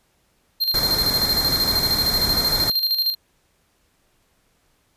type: tone with tremolo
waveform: square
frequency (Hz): 4186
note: C8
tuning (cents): 0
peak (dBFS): -17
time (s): 0.6-3.15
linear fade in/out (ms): 20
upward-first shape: square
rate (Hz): 13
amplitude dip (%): 55
type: band-stop noise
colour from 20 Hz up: pink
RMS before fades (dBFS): -26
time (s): 0.74-2.7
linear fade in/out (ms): 2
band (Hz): 2300 to 3400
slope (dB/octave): 96
effects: pink hiss -64 dBFS RMS until 4.96 s + resampled to 32000 Hz